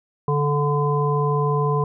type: harmonic tone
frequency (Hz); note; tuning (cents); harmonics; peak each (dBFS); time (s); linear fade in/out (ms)
145.6; D3; -15; 1 / 3 / 5 / 7; -20 / -23 / -32 / -24; 0.28-1.84; 2
effects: none